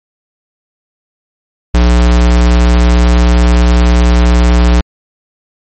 square tone, 60 Hz, B1, 49 cents flat, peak -5 dBFS, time 1.74-4.81 s, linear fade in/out 5 ms, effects MP3 32 kbps

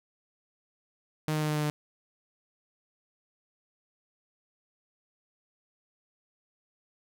sawtooth tone with pitch steps, 154.5 / 153.52 / 152.55 / 151.58 / 150.62 / 149.67 Hz, D#3 / D#3 / D#3 / D#3 / D3 / D3, -12 / -23 / -34 / -45 / +44 / +33 cents, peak -23 dBFS, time 1.28-1.7 s, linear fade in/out 0 ms, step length 70 ms, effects none

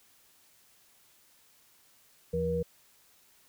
sine tone cluster, 81.1 / 169.2 / 478.1 Hz, E2 / E3 / A#4, -28 / +45 / +44 cents, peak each -37 / -33 / -29 dBFS, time 2.33-2.63 s, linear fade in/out 10 ms, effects white hiss -63 dBFS RMS until 3.48 s

